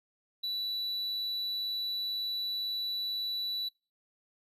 triangle tone, 3951 Hz, B7, in tune, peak -30 dBFS, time 0.43-3.69 s, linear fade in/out 10 ms, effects noise-tail reverb RT60 0.3 s tail -25 dB re dry + resampled to 32000 Hz

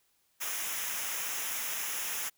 white noise with comb filter, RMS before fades -35 dBFS, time 0.4-2.3 s, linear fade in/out 20 ms, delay 0.23 ms, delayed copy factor -0.7, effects white hiss -72 dBFS RMS until 2.37 s

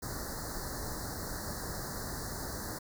pink band-stop noise, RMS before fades -39 dBFS, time 0.02-2.79 s, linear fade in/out 10 ms, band 1900 to 4100 Hz, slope 96 dB/octave, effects none

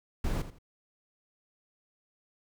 brown noise with echo, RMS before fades -30 dBFS, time 0.24-0.42 s, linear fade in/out 5 ms, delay 83 ms, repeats 2, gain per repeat -12 dB, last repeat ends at 0.586 s, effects none

